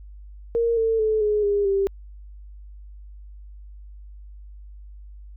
sine tone with pitch steps, 464.9 / 449.6 / 434.8 / 420.4 / 406.6 / 393.2 Hz, A#4 / A4 / A4 / G#4 / G#4 / G4, -5 / +37 / -21 / +21 / -37 / +5 cents, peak -18 dBFS, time 0.55-1.87 s, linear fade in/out 0 ms, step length 220 ms, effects added 50 Hz sine -39 dBFS peak until 5.36 s

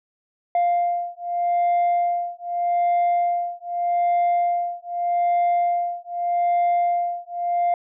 sine beating tone pair, 698.5 / 699.32 Hz, F5 / F5, 0 / +2 cents, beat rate 0.82 Hz, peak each -20 dBFS, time 0.55-7.74 s, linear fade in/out 2 ms, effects tanh soft clip ceiling -15 dBFS

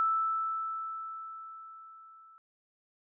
sine tone with level ramp, 1318.5 Hz, E6, in tune, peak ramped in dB -24 to -54 dBFS, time 0-2.38 s, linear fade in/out 0 ms, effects none

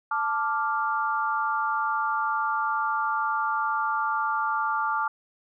sine chord, D minor, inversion second, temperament equal, 880 / 1174.7 / 1396.9 Hz, A5 / D6 / F6, 0 / 0 / 0 cents, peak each -28 / -27 / -29 dBFS, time 0.11-5.08 s, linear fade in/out 5 ms, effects none

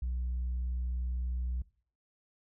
sine tone, 61.7 Hz, B1, 1 cent flat, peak -29 dBFS, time 0.02-1.62 s, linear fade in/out 5 ms, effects noise-tail reverb RT60 0.5 s tail -22 dB re dry + tanh soft clip ceiling -29 dBFS

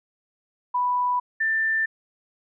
sine tone pair in turn, 987.8 / 1780 Hz, B5 / A6, 0 / +20 cents, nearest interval minor seventh, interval 1020 cents, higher second, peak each -20 dBFS, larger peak neither, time 0.74-1.2 / 1.4-1.86 s, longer neither, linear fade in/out 10 ms, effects none

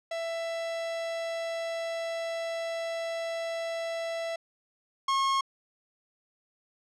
45% pulse tone pair in turn, 664 / 1084.4 Hz, E5 / C#6, +12 / -38 cents, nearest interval minor sixth, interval 850 cents, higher second, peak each -31 / -24 dBFS, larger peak second, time 0.11-4.36 / 5.08-5.41 s, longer first, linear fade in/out 5 ms, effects low-pass 6000 Hz 12 dB/octave

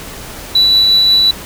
sine tone with tremolo, 3951 Hz, B7, in tune, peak -4 dBFS, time 0.55-1.31 s, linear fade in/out 5 ms, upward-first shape triangle, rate 5.6 Hz, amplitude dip 25%, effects tanh soft clip ceiling -3 dBFS + pink hiss -29 dBFS RMS until 1.45 s

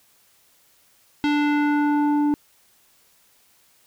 square tone with low-pass filter sweep, 293.7 Hz, D4, in tune, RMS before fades -20 dBFS, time 1.24-2.34 s, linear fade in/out 0 ms, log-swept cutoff 3500 to 610 Hz, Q 1.4, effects white hiss -59 dBFS RMS until 3.86 s

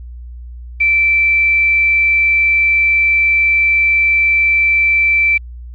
sine tone with quantisation, 2333 Hz, D7, 12 cents flat, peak -9 dBFS, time 0.8-5.38 s, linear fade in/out 10 ms, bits 6, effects added 60 Hz sine -28 dBFS peak until 5.74 s + resampled to 11025 Hz

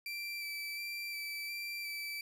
30% pulse tone with vibrato, 2335 Hz, D7, 11 cents flat, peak -36 dBFS, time 0.06-2.21 s, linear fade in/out 2 ms, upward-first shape square, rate 1.4 Hz, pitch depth 13 cents each way, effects none

